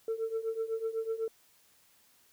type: tone with tremolo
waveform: sine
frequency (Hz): 448.6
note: A4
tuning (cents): +34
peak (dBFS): -26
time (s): 0.08-1.28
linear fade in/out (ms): 2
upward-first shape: triangle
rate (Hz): 8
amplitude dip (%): 90
effects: tanh soft clip ceiling -27 dBFS + white hiss -65 dBFS RMS until 2.32 s